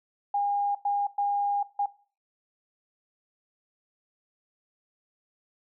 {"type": "tone bursts at uneven times", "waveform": "sine", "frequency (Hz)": 811, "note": "G#5", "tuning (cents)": -41, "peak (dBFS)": -23, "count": 4, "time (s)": [[0.34, 0.75], [0.85, 1.07], [1.18, 1.63], [1.79, 1.86]], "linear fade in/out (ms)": 5, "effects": ["noise-tail reverb RT60 0.4 s tail -19 dB re dry"]}